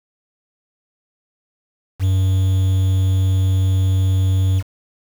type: tone with quantisation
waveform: triangle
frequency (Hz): 94.6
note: F#2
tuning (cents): +39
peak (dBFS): -11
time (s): 1.99-4.63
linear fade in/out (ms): 50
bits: 6
effects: none